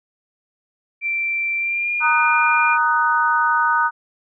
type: tone with pitch glide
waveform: sine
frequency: 2349 to 2416 Hz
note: D7 to D7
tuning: 0 to +48 cents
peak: -19 dBFS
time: 1.01-2.78 s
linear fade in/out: 50 ms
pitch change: +48 cents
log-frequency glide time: 1.57-1.91 s
type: chord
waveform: sine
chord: D# minor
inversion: second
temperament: just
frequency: 933.4 / 1244.5 / 1493.4 Hz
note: A#5 / D#6 / F#6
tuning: +2 / 0 / +16 cents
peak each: -19 dBFS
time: 2-3.91 s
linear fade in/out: 50 ms
effects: none